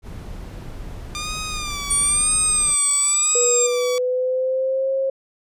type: noise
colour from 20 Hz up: brown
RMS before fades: -33 dBFS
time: 0.02-2.76 s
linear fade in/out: 50 ms
type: tone with vibrato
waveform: 10% pulse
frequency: 1195 Hz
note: D6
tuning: 30 cents sharp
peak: -18 dBFS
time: 1.15-3.98 s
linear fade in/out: 0 ms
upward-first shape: sine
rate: 0.99 Hz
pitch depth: 83 cents each way
type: linear sweep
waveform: sine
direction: down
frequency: 8870 to 7459 Hz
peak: -16 dBFS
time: 1.9-3.67 s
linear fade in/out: 10 ms
type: tone with pitch glide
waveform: sine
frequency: 483.5 to 536.5 Hz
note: B4 to C5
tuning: -37 to +43 cents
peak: -18 dBFS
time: 3.35-5.1 s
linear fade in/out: 5 ms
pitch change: +180 cents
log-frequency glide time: 3.56-4.91 s
effects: resampled to 32000 Hz